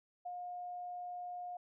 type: tone with ADSR envelope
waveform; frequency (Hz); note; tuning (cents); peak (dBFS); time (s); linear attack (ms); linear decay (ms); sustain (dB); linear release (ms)
sine; 714; F5; +38; -39; 0.25-1.57; 12; 47; -2; 4
effects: none